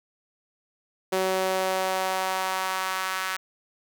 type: tone with high-pass filter sweep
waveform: sawtooth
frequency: 188.2 Hz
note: F#3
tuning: 30 cents sharp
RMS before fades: -27 dBFS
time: 1.12-3.37 s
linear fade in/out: 10 ms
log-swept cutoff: 430 to 1400 Hz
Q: 1.8
effects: none